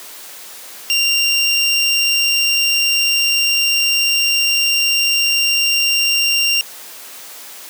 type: tone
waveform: 25% pulse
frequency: 2779 Hz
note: F7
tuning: 9 cents flat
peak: -9 dBFS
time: 0.9-6.61 s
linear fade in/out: 0 ms
effects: white hiss -35 dBFS RMS until 7.69 s + high-pass 300 Hz 12 dB/octave